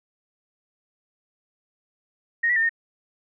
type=tone with pitch steps; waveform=sine; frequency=1863 / 1950 / 1802 / 1841 Hz; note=A#6 / B6 / A6 / A#6; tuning=-2 / -23 / +41 / -22 cents; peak=-18 dBFS; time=2.43-2.694 s; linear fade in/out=10 ms; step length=66 ms; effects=none